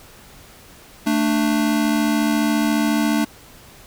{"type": "tone pair together", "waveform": "square", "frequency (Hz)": [221.7, 296], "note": ["A3", "D4"], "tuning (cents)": [13, 14], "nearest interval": "perfect fourth", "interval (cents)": 501, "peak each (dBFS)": -20, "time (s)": [1.06, 3.25], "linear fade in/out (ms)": 10, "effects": ["pink hiss -45 dBFS RMS until 3.86 s"]}